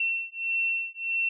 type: beating tone pair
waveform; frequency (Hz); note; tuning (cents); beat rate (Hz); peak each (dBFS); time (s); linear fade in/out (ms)
sine; 2705 / 2706.6; E7 / E7; +44 / +45; 1.6; -29; 0-1.29; 5
effects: none